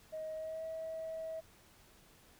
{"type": "tone with pitch glide", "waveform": "sine", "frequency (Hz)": [629, 644.4], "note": ["D#5", "E5"], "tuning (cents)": [19, -39], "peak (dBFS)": -38, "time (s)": [0.12, 1.41], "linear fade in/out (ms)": 20, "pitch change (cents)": 42, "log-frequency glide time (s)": [0.34, 0.64], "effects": ["tanh soft clip ceiling -35 dBFS", "pink hiss -63 dBFS RMS until 2.39 s"]}